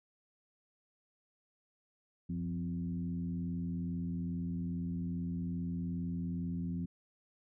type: tone with frequency modulation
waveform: sine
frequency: 174.6 Hz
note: F3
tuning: in tune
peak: -34 dBFS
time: 2.29-6.86 s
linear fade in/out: 10 ms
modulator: 82.4 Hz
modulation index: 0.9
effects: none